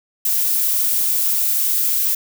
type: noise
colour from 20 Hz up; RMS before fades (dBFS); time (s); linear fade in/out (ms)
violet; -18; 0.25-2.15; 5
effects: none